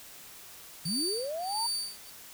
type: tone with tremolo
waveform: 30% pulse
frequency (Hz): 4602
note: D8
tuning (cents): -36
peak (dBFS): -26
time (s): 0.85-2.1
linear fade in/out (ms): 5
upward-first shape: sine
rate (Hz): 1.5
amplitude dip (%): 100
type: linear sweep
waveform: sine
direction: up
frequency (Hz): 144.1 to 955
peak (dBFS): -32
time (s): 0.85-1.67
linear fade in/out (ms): 10
effects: white hiss -49 dBFS RMS until 2.33 s